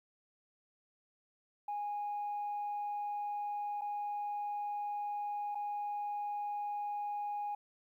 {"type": "tone with dropouts", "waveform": "sine", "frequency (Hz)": 825, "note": "G#5", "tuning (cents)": -12, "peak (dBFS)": -34, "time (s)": [1.68, 7.55], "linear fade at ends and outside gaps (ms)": 5, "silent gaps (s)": [[3.811, 3.817], [5.548, 5.553]], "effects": ["tanh soft clip ceiling -32 dBFS", "12-bit"]}